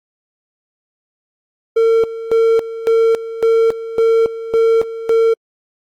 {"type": "tone with tremolo", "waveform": "triangle", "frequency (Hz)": 453.8, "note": "A#4", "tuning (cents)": -47, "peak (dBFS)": -7, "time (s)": [1.76, 5.34], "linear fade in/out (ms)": 10, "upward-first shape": "square", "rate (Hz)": 1.8, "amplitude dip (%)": 80, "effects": ["AAC 64 kbps"]}